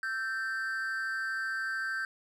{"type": "tone with amplitude modulation", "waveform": "triangle", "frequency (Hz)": 1561, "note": "G6", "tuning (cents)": -8, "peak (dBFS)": -26, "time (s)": [0.03, 2.05], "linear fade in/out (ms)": 2, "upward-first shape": "sine", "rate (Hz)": 233, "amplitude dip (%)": 75, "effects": []}